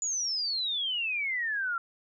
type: exponential sweep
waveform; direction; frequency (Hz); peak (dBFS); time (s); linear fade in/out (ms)
sine; down; 6990 to 1350; -28; 0.02-1.78; 2
effects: none